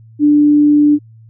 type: tone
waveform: sine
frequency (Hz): 294.8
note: D4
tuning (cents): +7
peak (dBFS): -6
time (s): 0.19-0.99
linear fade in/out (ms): 50
effects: added 112 Hz sine -38 dBFS peak until 1.29 s